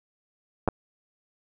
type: clicks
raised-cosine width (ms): 1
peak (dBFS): -9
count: 2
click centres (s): 0.677 / 0.686
effects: none